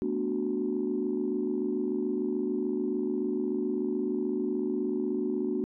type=chord; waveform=sine; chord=B minor seventh; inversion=third; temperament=equal; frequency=220 / 246.9 / 293.7 / 370 Hz; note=A3 / B3 / D4 / F#4; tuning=0 / 0 / 0 / 0 cents; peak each=-34 / -33 / -32 / -30 dBFS; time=0.02-5.64 s; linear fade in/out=0 ms; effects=tanh soft clip ceiling -19 dBFS